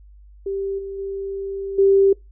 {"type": "tone with level steps", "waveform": "sine", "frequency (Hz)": 392, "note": "G4", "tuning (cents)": 0, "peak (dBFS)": [-22, -28, -25, -11], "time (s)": [0.46, 2.13], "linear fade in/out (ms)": 5, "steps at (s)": [0.78, 0.98, 1.78], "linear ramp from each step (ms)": 10, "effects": ["noise-tail reverb RT60 0.2 s tail -25 dB re dry", "added 50 Hz sine -43 dBFS peak until 2.31 s"]}